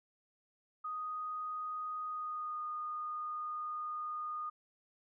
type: tone with pitch glide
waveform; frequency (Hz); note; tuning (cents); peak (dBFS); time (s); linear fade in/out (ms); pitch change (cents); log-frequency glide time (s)
sine; 1244.5 to 1227.4; D#6 to D#6; 0 to -24; -37; 0.84-4.5; 10; -24; 2.07-2.63
effects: none